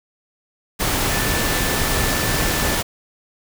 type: tone in noise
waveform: sine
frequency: 1760 Hz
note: A6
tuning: in tune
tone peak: -29 dBFS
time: 1.1-2.78 s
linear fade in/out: 20 ms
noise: pink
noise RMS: -20 dBFS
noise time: 0.79-2.83 s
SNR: -12 dB
effects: none